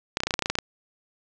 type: clicks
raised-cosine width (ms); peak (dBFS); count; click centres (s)
0.2; -7; 12; 0.171 / 0.204 / 0.235 / 0.27 / 0.308 / 0.34 / 0.392 / 0.423 / 0.459 / 0.5 / 0.554 / 0.587
effects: resampled to 22050 Hz + 8-bit